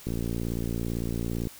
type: click train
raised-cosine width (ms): 3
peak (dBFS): -18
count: 82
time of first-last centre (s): 0.07-1.471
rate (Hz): 57.8
effects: white hiss -48 dBFS RMS until 1.59 s